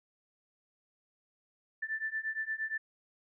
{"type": "beating tone pair", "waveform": "sine", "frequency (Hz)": [1761, 1769.6], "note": ["A6", "A6"], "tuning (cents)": [1, 9], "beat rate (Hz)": 8.6, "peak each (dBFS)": [-37, -36], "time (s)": [1.82, 2.78], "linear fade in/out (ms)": 10, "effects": []}